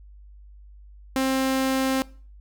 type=tone; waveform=sawtooth; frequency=264.7 Hz; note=C4; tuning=20 cents sharp; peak=-17 dBFS; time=1.16-2.02 s; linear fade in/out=0 ms; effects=noise-tail reverb RT60 0.4 s tail -21 dB re dry + added 50 Hz sine -44 dBFS peak until 2.4 s